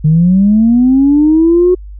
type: linear sweep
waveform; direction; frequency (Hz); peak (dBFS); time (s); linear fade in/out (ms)
sine; up; 149 to 367.6; -4; 0.04-1.75; 10
effects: tanh soft clip ceiling 0 dBFS + added 50 Hz sine -26 dBFS peak until 1.99 s